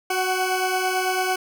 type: tone pair together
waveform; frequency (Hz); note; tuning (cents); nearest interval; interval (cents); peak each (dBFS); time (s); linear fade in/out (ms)
20% pulse; 370 / 749; F#4 / F#5; 0 / +21; octave; 1221; -19; 0.1-1.36; 5
effects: none